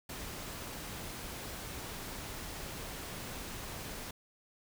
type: noise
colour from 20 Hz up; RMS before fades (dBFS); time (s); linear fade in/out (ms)
pink; -43; 0.09-4.11; 5
effects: none